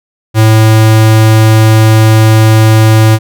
square tone, 110 Hz, A2, in tune, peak -3 dBFS, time 0.34-3.19 s, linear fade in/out 50 ms, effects none

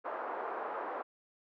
white band-pass noise, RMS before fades -39 dBFS, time 0.04-1.03 s, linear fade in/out 20 ms, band 380 to 1200 Hz, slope 24 dB/octave, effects none

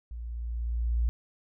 sine tone with level ramp, 58.27 Hz, A#1, in tune, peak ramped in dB -36 to -22 dBFS, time 0.11-1.09 s, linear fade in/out 0 ms, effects none

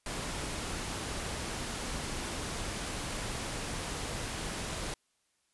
pink noise, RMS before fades -37 dBFS, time 0.06-4.94 s, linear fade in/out 2 ms, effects white hiss -75 dBFS RMS until 5.53 s + resampled to 24000 Hz

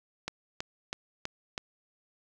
click train, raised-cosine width 0.2 ms, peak -16 dBFS, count 5, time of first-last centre 0.28-1.579 s, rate 3.08 Hz, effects none

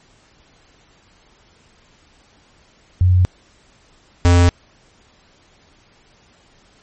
sine / square tone pair in turn, 90.9 / 87.55 Hz, F#2 / F2, -30 / +5 cents, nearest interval minor second, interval 65 cents, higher first, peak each -9 dBFS, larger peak neither, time 3.01-3.25 / 4.25-4.49 s, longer neither, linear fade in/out 0 ms, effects pink hiss -53 dBFS RMS until 6.82 s + MP3 32 kbps

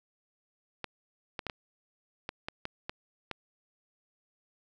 clicks, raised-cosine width 0.3 ms, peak -19 dBFS, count 9, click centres 0.843 / 1.392 / 1.467 / 1.498 / 2.291 / 2.485 / 2.654 / 2.895 / 3.313 s, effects none

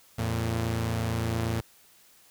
sawtooth tone pair together, 84.97 / 113.7 Hz, F2 / A#2, -47 / -43 cents, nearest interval perfect fourth, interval 504 cents, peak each -28 / -24 dBFS, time 0.18-1.61 s, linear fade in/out 10 ms, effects white hiss -58 dBFS RMS until 2.3 s

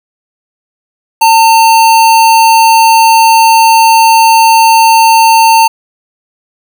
square tone, 900 Hz, A5, 39 cents sharp, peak -3 dBFS, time 1.21-5.68 s, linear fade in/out 10 ms, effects none

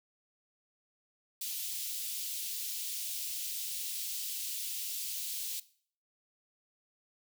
white high-pass noise, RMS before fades -38 dBFS, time 1.41-5.6 s, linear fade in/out 5 ms, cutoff 2900 Hz, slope 24 dB/octave, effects noise-tail reverb RT60 0.5 s tail -18 dB re dry

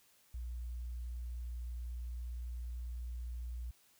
sine tone, 59.9 Hz, A#1, 48 cents sharp, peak -39 dBFS, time 0.34-3.71 s, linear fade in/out 5 ms, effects white hiss -68 dBFS RMS until 3.99 s

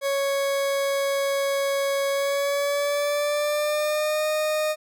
40% pulse tone with pitch glide, 554.4 to 615.1 Hz, C#5 to D#5, 0 to -20 cents, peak -21 dBFS, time 0.01-4.76 s, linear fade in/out 50 ms, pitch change +180 cents, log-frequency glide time 2.11-4.27 s, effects none

